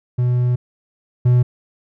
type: tone pair in turn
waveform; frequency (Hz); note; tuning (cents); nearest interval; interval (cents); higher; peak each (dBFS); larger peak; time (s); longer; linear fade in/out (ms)
triangle; 123.47 / 123.47; B2 / B2; 0 / 0; unison; 0; neither; -12 / -8; second; 0.18-0.56 / 1.25-1.43; first; 10
effects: none